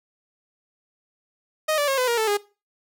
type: tone with pitch steps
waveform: sawtooth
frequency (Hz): 622.3 / 580.6 / 541.7 / 505.5 / 471.6 / 440 / 410.6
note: D#5 / D5 / C#5 / B4 / A#4 / A4 / G#4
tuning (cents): 0 / -20 / -40 / +40 / +20 / 0 / -20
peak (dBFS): -16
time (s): 1.68-2.373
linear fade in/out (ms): 10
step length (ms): 99
effects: noise-tail reverb RT60 0.3 s tail -20 dB re dry